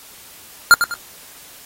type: tone with echo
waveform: square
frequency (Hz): 1401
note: F6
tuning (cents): +5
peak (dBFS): -5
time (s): 0.71-0.74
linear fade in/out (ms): 0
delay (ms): 100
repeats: 2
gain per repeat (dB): -9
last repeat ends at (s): 0.94
effects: white hiss -42 dBFS RMS until 1.65 s + AAC 48 kbps